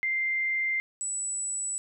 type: tone pair in turn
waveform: sine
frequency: 2093 / 7902 Hz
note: C7 / B8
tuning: 0 / 0 cents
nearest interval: octave + major seventh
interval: 2300 cents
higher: second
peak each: -25 / -29 dBFS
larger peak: first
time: 0.03-0.8 / 1.01-1.78 s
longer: neither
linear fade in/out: 0 ms
effects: none